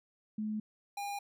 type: tone pair in turn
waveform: sine / square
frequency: 214.3 / 809.1 Hz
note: A3 / G#5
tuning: -45 / -45 cents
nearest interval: octave + major seventh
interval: 2300 cents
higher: second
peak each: -33 / -37 dBFS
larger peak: first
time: 0.38-0.6 / 0.97-1.19 s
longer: neither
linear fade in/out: 5 ms
effects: none